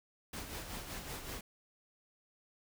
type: noise with tremolo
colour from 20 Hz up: pink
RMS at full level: -42 dBFS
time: 0.33-1.41 s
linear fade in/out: 5 ms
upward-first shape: sine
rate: 5.3 Hz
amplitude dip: 50%
effects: none